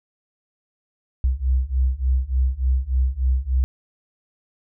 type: beating tone pair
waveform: sine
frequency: 62.8 / 66.2 Hz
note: B1 / C2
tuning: +30 / +21 cents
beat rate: 3.4 Hz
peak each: -21 / -20 dBFS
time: 1.24-3.64 s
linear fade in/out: 0 ms
effects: none